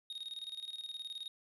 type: tone with tremolo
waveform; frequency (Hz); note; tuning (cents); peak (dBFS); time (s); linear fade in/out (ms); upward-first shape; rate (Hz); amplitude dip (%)
triangle; 3729; A#7; 0; -38; 0.1-1.28; 2; square; 19; 70
effects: resampled to 32000 Hz